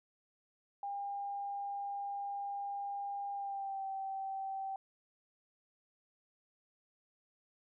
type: tone with pitch glide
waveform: sine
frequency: 803 to 775.2 Hz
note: G5 to G5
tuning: +41 to -20 cents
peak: -37 dBFS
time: 0.83-4.76 s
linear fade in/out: 2 ms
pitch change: -61 cents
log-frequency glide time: 3.33-3.85 s
effects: none